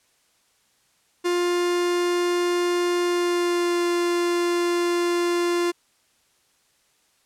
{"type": "tone with pitch glide", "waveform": "45% pulse", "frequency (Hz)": [351.8, 348], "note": ["F4", "F4"], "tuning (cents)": [13, -6], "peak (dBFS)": -20, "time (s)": [1.24, 5.72], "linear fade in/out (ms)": 20, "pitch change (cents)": -19, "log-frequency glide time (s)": [3.03, 3.84], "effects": ["white hiss -64 dBFS RMS until 7.25 s", "low-pass 10000 Hz 12 dB/octave"]}